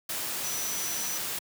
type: tone in noise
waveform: sine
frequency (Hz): 5920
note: F#8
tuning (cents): 0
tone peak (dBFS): -34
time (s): 0.44-1.18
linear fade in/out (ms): 5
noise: white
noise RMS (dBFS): -33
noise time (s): 0.09-1.39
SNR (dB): -4
effects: high-pass 100 Hz 12 dB/octave